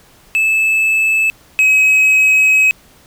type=tone pair in turn; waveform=triangle; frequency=2615 / 2549 Hz; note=E7 / D#7; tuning=-15 / +41 cents; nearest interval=unison; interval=44 cents; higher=first; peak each=-9 / -6 dBFS; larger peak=second; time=0.35-1.3 / 1.59-2.71 s; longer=second; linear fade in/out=0 ms; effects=pink hiss -47 dBFS RMS until 3.06 s